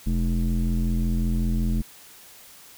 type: tone with low-pass filter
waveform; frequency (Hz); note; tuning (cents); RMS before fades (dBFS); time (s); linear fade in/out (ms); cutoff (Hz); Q
square; 42.71; F1; -38; -23; 0.06-1.82; 10; 230; 3.1
effects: white hiss -48 dBFS RMS until 2.77 s